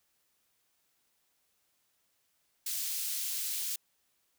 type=high-pass noise; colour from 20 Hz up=white; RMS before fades=-35 dBFS; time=2.66-3.76 s; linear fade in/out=5 ms; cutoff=3400 Hz; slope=12 dB/octave; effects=white hiss -75 dBFS RMS until 4.38 s